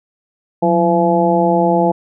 harmonic tone with a mistuned harmonic, 170 Hz, F3, 46 cents flat, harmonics 1 / 2 / 3 / 4 / 5, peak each -17 / -17 / -17 / -17 / -17 dBFS, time 0.62-1.92 s, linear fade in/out 10 ms, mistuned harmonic 1, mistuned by +100 cents, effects none

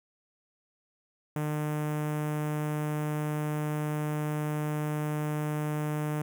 sawtooth tone with notch filter, 150.9 Hz, D3, 47 cents sharp, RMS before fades -31 dBFS, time 1.36-6.22 s, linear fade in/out 2 ms, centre 4300 Hz, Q 0.6, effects none

